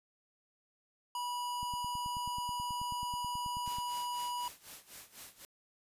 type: tone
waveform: square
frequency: 975 Hz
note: B5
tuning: 23 cents flat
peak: -36 dBFS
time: 1.15-4.48 s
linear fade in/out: 2 ms
type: click train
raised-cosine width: 5 ms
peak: -35 dBFS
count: 21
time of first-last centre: 1.63-3.785 s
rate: 9.28 Hz
type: noise with tremolo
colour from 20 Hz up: white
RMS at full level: -48 dBFS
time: 3.66-5.45 s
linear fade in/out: 0 ms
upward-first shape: sine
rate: 4 Hz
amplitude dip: 85%
effects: resampled to 32000 Hz